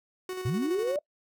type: tone with tremolo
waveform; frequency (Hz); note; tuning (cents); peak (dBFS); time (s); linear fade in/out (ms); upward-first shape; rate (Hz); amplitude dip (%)
45% pulse; 370; F#4; 0; -32; 0.29-0.96; 2; square; 12; 35
type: linear sweep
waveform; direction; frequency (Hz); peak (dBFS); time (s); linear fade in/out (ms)
sine; up; 99.3 to 607; -26; 0.45-0.99; 5
effects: noise-tail reverb RT60 0.1 s tail -23 dB re dry